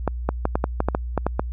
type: clicks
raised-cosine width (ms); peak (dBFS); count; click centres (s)
1; -6; 11; 0.077 / 0.29 / 0.454 / 0.555 / 0.641 / 0.804 / 0.886 / 0.949 / 1.177 / 1.266 / 1.395
effects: added 60 Hz sine -26 dBFS peak until 1.52 s